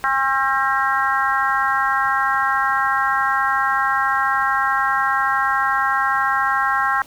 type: harmonic tone with a mistuned harmonic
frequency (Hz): 269.3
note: C#4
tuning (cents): -50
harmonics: 3 / 4 / 5 / 6 / 7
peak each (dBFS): -23 / -21 / -22 / -22 / -26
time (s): 0.04-7.02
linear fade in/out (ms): 0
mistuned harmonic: 6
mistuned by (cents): -21
effects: pink hiss -45 dBFS RMS until 7.06 s